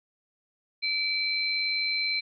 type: tone pair together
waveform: sine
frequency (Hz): 2322 / 4091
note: D7 / C8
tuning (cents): -20 / -40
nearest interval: minor seventh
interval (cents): 980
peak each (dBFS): -28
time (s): 0.82-2.21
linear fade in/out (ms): 20
effects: none